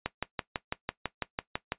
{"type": "click train", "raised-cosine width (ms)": 0.3, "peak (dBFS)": -13, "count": 11, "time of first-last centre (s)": [0.06, 1.721], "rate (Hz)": 6.02, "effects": ["noise-tail reverb RT60 0.1 s tail -17 dB re dry", "resampled to 8000 Hz"]}